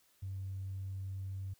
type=tone with tanh clipping; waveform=triangle; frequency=96 Hz; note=G2; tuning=36 cents flat; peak=-38 dBFS; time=0.22-1.54 s; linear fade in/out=10 ms; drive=4 dB; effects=white hiss -70 dBFS RMS until 1.59 s